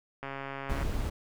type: click train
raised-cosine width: 0.5 ms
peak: -23 dBFS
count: 83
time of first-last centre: 0.23-0.829 s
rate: 137 Hz
type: noise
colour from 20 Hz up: brown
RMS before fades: -31 dBFS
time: 0.69-1.1 s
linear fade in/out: 10 ms
effects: none